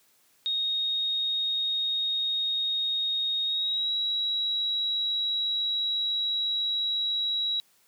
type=tone with pitch glide; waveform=sine; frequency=3729 to 3878 Hz; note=A#7 to B7; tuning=0 to -32 cents; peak=-25 dBFS; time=0.46-7.6 s; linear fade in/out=0 ms; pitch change=+68 cents; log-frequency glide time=3.45-3.91 s; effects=white hiss -64 dBFS RMS until 7.87 s + high-pass 100 Hz 12 dB/octave